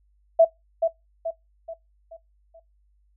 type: tone with echo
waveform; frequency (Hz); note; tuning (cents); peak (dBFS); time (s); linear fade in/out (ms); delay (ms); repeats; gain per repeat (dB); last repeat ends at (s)
sine; 659.3; E5; 0; -10; 0.39-0.45; 10; 430; 5; -7; 2.6
effects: noise-tail reverb RT60 0.2 s tail -23 dB re dry + added 50 Hz sine -60 dBFS peak until 3.16 s